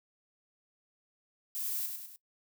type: noise with echo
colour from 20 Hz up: violet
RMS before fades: -36 dBFS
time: 1.55-1.86 s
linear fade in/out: 0 ms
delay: 100 ms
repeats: 3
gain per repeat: -5 dB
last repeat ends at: 2.16 s
effects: noise-tail reverb RT60 0.1 s tail -19 dB re dry